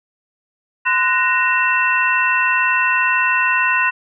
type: tone cluster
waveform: sine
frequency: 1024 / 1478 / 1862 / 2691 Hz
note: C6 / F#6 / A#6 / E7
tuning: -38 / -2 / -2 / +35 cents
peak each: -19 dBFS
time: 0.85-3.91 s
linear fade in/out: 20 ms
effects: none